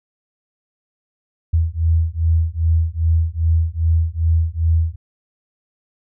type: beating tone pair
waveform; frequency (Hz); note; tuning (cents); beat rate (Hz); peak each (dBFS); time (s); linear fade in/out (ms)
sine; 80.7 / 83.2; E2 / E2; -36 / +17; 2.5; -17; 1.53-4.96; 10
effects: none